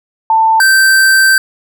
sine / square tone pair in turn, 890 / 1557.5 Hz, A5 / G6, +20 / -12 cents, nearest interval minor seventh, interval 968 cents, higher second, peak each -6 dBFS, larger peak neither, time 0.3-0.6 / 0.6-1.38 s, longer second, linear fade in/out 2 ms, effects none

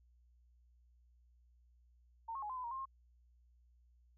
sine tone with pitch steps, 911 / 1084 / 838 / 1030 / 1008 / 940 / 1059 / 1070 Hz, A#5 / C#6 / G#5 / C6 / B5 / A#5 / C6 / C6, -40 / -39 / +15 / -28 / +35 / +14 / +21 / +38 cents, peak -40 dBFS, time 2.28-2.856 s, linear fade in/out 10 ms, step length 72 ms, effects added 60 Hz sine -65 dBFS peak until 4.17 s

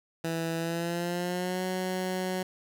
15% pulse tone with pitch glide, 164.81 to 184.99 Hz, E3 to F#3, 0 to 0 cents, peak -23 dBFS, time 0.24-2.43 s, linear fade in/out 5 ms, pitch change +200 cents, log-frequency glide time 0.57-1.64 s, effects none

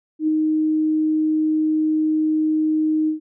sine tone with ADSR envelope, 311.1 Hz, D#4, in tune, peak -14 dBFS, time 0.19-3.2 s, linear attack 90 ms, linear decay 4 ms, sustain -2 dB, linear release 120 ms, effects none

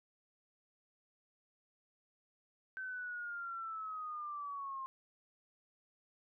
sine linear sweep, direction down, 1540 to 1056 Hz, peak -40 dBFS, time 2.77-4.86 s, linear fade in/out 0 ms, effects none

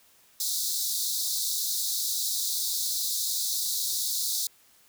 pink high-pass noise, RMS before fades -29 dBFS, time 0.4-4.47 s, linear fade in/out 2 ms, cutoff 3700 Hz, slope 96 dB/octave, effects white hiss -60 dBFS RMS until 4.88 s

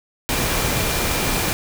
sine tone in noise, 2387 Hz, D7, 28 cents sharp, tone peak -32 dBFS, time 0.29-1.53 s, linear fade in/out 0 ms, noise pink, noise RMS -21 dBFS, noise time 0.29-1.53 s, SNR -14 dB, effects none

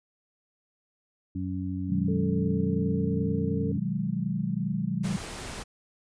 harmonic tone, 92.6 Hz, F#2, 2 cents sharp, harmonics 1 / 2 / 3, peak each -33 / -34 / -33 dBFS, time 1.35-3.78 s, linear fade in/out 5 ms
sine chord, G# minor seventh, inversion first, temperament equal, 123.47 / 155.56 / 185 / 207.7 Hz, B2 / D#3 / F#3 / G#3, 0 / 0 / 0 / 0 cents, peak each -35 / -32 / -30 / -32 dBFS, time 1.89-5.17 s, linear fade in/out 10 ms
sine tone with pitch glide, 440 to 448.5 Hz, A4 to A4, 0 to +33 cents, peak -33 dBFS, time 2.08-3.72 s, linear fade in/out 5 ms, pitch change +33 cents, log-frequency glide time 2.48-3.29 s
pink noise, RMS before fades -38 dBFS, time 5.03-5.64 s, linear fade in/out 20 ms
effects resampled to 22050 Hz

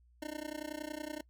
25% pulse tone with amplitude modulation, 303.6 Hz, D#4, 42 cents flat, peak -32 dBFS, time 0.22-1.21 s, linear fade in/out 5 ms, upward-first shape sine, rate 30.7 Hz, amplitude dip 95%, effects noise-tail reverb RT60 0.1 s tail -22 dB re dry + added 60 Hz sine -62 dBFS peak until 1.29 s

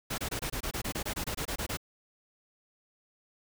pink noise bursts, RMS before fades -34 dBFS, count 16, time 0.1-1.772 s, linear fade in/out 10 ms, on 82 ms, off 24 ms, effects none

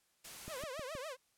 white noise, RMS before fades -49 dBFS, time 0.24-0.64 s, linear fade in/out 10 ms
sawtooth tone with vibrato, 568 Hz, C#5, 42 cents sharp, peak -38 dBFS, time 0.47-1.17 s, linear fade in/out 50 ms, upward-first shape triangle, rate 7.1 Hz, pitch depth 270 cents each way
click train, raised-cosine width 3 ms, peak -34 dBFS, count 4, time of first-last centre 0.48-0.952 s, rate 6.36 Hz
effects white hiss -75 dBFS RMS until 1.37 s + low-pass 12000 Hz 12 dB/octave

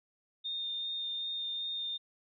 sine tone with vibrato, 3645 Hz, A#7, 40 cents flat, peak -34 dBFS, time 0.44-1.98 s, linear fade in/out 20 ms, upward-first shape sine, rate 2.6 Hz, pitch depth 10 cents each way, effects none

